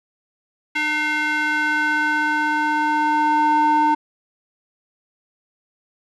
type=tone with band-pass filter sweep; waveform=square; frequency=302.7 Hz; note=D#4; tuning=48 cents flat; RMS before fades=-19 dBFS; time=0.75-3.95 s; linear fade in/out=10 ms; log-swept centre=2100 to 840 Hz; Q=2.8; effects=none